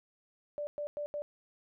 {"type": "tone bursts at uneven times", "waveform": "sine", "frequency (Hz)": 587.3, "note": "D5", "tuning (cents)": 0, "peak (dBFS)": -34, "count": 4, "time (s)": [[0.58, 0.67], [0.78, 0.87], [0.97, 1.06], [1.14, 1.22]], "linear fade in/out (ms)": 0, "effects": []}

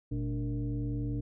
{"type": "tone with frequency modulation", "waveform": "sine", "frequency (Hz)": 120.7, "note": "B2", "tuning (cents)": -39, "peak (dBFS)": -30, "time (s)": [0.11, 1.21], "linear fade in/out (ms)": 10, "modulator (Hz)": 171, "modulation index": 1.1, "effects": []}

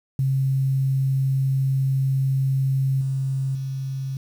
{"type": "tone with level steps", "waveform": "sine", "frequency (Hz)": 134.3, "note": "C3", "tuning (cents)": 46, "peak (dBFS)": [-18, -21, -25], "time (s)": [0.19, 4.17], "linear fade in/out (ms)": 2, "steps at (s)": [3.01, 3.55], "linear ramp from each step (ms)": 2, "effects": ["8-bit"]}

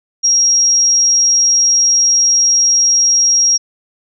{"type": "tone", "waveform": "sine", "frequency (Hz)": 5620, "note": "F8", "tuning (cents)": 10, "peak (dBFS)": -8, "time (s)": [0.23, 3.58], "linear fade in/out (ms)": 20, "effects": []}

